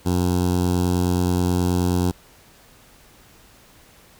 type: tone with notch filter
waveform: 15% pulse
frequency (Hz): 89.4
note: F2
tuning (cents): +41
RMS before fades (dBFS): -20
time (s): 0.05-2.12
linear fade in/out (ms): 20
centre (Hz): 2000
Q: 0.6
effects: pink hiss -51 dBFS RMS until 4.19 s